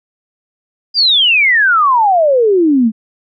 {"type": "exponential sweep", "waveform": "sine", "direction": "down", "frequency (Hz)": [4924, 210.8], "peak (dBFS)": -7, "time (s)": [0.94, 2.92], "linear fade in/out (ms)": 50, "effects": []}